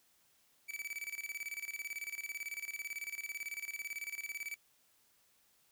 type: tone with tremolo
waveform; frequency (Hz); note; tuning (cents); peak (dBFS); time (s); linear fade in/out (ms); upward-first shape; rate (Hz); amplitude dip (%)
45% pulse; 2300; D7; -37; -38; 0.68-4.56; 20; square; 18; 80
effects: white hiss -71 dBFS RMS until 5.71 s